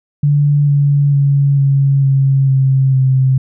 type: tone with pitch steps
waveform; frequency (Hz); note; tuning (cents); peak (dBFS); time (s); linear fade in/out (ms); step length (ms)
sine; 145.1 / 142.77 / 140.48 / 138.23 / 136.01 / 133.83 / 131.68; D3 / D3 / C#3 / C#3 / C#3 / C3 / C3; -21 / -49 / +23 / -5 / -33 / +39 / +11; -8; 0.23-3.38; 5; 450
effects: none